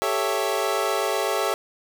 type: chord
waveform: 25% pulse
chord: A dominant seventh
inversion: third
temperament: equal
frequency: 392 / 440 / 554.4 / 659.3 Hz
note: G4 / A4 / C#5 / E5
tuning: 0 / 0 / 0 / 0 cents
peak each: -24 dBFS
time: 0.02-1.54 s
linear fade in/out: 0 ms
effects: none